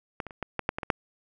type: clicks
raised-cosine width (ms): 0.5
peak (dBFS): -16 / -24 / -28 / -16 / -13 / -9 / -16 / -18 / -6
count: 9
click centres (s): 0.202 / 0.267 / 0.308 / 0.427 / 0.593 / 0.691 / 0.785 / 0.832 / 0.902
effects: none